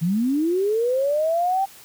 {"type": "linear sweep", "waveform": "sine", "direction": "up", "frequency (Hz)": [155.2, 791], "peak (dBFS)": -18, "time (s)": [0.01, 1.66], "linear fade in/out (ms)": 20, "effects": ["white hiss -46 dBFS RMS until 1.84 s"]}